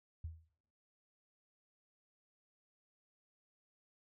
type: tone with exponential decay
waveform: sine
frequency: 81 Hz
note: E2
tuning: 30 cents flat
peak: -38 dBFS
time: 0.24-0.5 s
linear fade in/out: 5 ms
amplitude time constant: 55 ms
effects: noise-tail reverb RT60 0.8 s tail -24 dB re dry